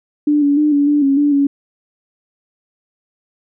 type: tone with pitch steps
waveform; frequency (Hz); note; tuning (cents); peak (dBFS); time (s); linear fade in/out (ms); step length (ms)
sine; 295.7 / 285.5 / 300.3 / 286.2 / 293.1 / 275 / 290.7 / 281; D4 / D4 / D4 / D4 / D4 / C#4 / D4 / C#4; +12 / -49 / +39 / -45 / -3 / -14 / -18 / +24; -10; 0.27-1.47; 5; 150
effects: none